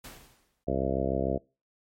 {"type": "noise with exponential decay", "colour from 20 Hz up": "pink", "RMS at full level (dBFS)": -42, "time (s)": [0.04, 0.64], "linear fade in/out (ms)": 5, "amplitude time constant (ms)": 130}
{"type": "harmonic tone", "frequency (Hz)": 66.7, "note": "C2", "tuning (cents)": 34, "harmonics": [1, 2, 3, 4, 5, 6, 7, 8, 9, 10], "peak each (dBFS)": [-35, -35, -35, -35, -35, -35, -35, -35, -35, -35], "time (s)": [0.67, 1.38], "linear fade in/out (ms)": 10}
{"effects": ["noise-tail reverb RT60 0.3 s tail -24 dB re dry", "MP3 64 kbps"]}